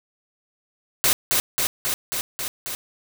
white noise with echo, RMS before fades -18 dBFS, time 1.04-1.13 s, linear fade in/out 0 ms, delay 270 ms, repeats 6, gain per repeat -2 dB, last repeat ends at 2.75 s, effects none

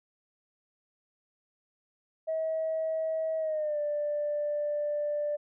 sine tone with pitch glide, 640 to 590.3 Hz, D#5 to D5, +49 to +9 cents, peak -27 dBFS, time 2.27-5.37 s, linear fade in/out 20 ms, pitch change -140 cents, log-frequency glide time 3.38-3.79 s, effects tanh soft clip ceiling -23 dBFS

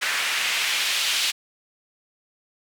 white noise with band-pass filter sweep, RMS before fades -24 dBFS, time 0.01-1.32 s, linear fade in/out 20 ms, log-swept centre 1900 to 3300 Hz, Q 1.4, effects none

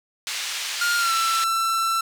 pink band-pass noise, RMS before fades -29 dBFS, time 0.27-1.44 s, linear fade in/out 0 ms, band 2200 to 7100 Hz, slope 12 dB/octave
45% pulse tone with pitch glide, 1410 to 1338.6 Hz, F6 to E6, +16 to +26 cents, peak -20 dBFS, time 0.81-2.01 s, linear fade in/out 5 ms, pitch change -90 cents, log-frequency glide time 0.97-1.13 s
effects none

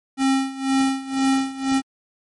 square tone with tremolo, 268.2 Hz, C4, 43 cents sharp, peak -16 dBFS, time 0.17-1.82 s, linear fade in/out 50 ms, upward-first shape sine, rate 2 Hz, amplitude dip 85%, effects MP3 48 kbps

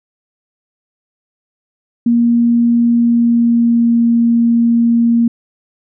sine tone with pitch glide, 235.8 to 233.6 Hz, A#3 to A#3, +20 to +4 cents, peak -8 dBFS, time 2.06-5.28 s, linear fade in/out 5 ms, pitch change -16 cents, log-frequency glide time 2.9-4.03 s, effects none

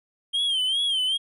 triangle tone with vibrato, 3177 Hz, G7, 23 cents sharp, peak -20 dBFS, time 0.33-1.18 s, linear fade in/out 20 ms, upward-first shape sine, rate 2.5 Hz, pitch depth 98 cents each way, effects resampled to 32000 Hz

